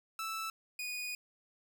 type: tone pair in turn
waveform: sawtooth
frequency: 1318.5 / 2470 Hz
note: E6 / D#7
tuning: 0 / -13 cents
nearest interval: major seventh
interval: 1087 cents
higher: second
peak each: -33 / -34 dBFS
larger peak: first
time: 0.19-0.5 / 0.79-1.15 s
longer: second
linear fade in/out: 2 ms
effects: none